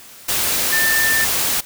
sine tone in noise, 1786 Hz, A6, 25 cents sharp, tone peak -16 dBFS, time 0.72-1.25 s, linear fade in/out 10 ms, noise white, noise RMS -19 dBFS, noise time 0.28-1.61 s, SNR 0 dB, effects white hiss -41 dBFS RMS until 1.65 s

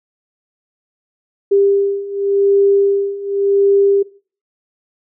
sine beating tone pair, 397.6 / 398.49 Hz, G4 / G4, +25 / +28 cents, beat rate 0.89 Hz, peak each -16 / -13 dBFS, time 1.51-4.03 s, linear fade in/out 10 ms, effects noise-tail reverb RT60 0.4 s tail -19 dB re dry

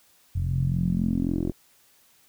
10% pulse tone with low-pass filter sweep, 43.65 Hz, F1, in tune, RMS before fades -25 dBFS, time 0.35-1.52 s, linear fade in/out 10 ms, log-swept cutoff 98 to 380 Hz, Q 4.5, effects white hiss -60 dBFS RMS until 2.28 s

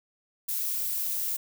violet noise, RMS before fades -30 dBFS, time 0.48-1.37 s, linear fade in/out 10 ms, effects none

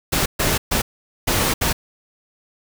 pink noise bursts at uneven times, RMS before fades -19 dBFS, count 5, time 0.12-0.26 / 0.39-0.58 / 0.71-0.82 / 1.27-1.54 / 1.61-1.73 s, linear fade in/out 10 ms, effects none

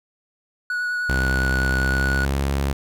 triangle tone with vibrato, 1466 Hz, F#6, 16 cents flat, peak -20 dBFS, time 0.7-2.25 s, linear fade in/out 2 ms, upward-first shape triangle, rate 9.8 Hz, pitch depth 15 cents each way
sawtooth tone with pitch glide, 65.41 to 69.14 Hz, C2 to C#2, 0 to -4 cents, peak -16 dBFS, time 1.09-2.73 s, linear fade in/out 5 ms, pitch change +96 cents, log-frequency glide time 1.75-2.43 s
effects none

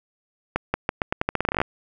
accelerating click train, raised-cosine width 0.5 ms, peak -6 dBFS, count 17, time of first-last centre 0.56-1.616 s, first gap 180 ms, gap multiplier 0.84, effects none

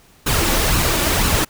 pink noise with flanger, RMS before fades -17 dBFS, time 0.26-1.45 s, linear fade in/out 10 ms, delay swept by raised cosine 0.72 to 3.52 ms, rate 2 Hz, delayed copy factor +0.5, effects pink hiss -51 dBFS RMS until 1.49 s

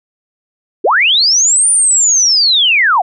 sine linear two-way sweep, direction up then down, 300.7 to 9397 to 661 Hz, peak -7 dBFS, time 0.84-3.02 s, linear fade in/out 10 ms, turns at 1.7 s, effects none

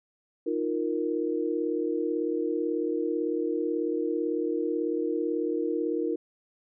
sine chord, Eb suspended second, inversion none, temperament equal, 311.1 / 349.2 / 466.2 Hz, Eb4 / F4 / Bb4, 0 / 0 / 0 cents, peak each -30 dBFS, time 0.46-6.16 s, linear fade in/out 10 ms, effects none

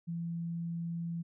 sine tone, 168.6 Hz, E3, 39 cents sharp, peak -34 dBFS, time 0.07-1.23 s, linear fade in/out 20 ms, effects none

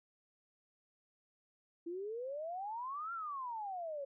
sine exponential two-way sweep, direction up then down, 329.8 to 1396.9 to 542 Hz, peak -39 dBFS, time 1.86-4.05 s, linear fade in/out 10 ms, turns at 3.13 s, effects none

